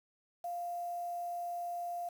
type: tone with quantisation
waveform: sine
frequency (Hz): 698.5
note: F5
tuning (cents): 0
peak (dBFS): -36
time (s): 0.44-2.09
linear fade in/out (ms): 5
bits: 9
effects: none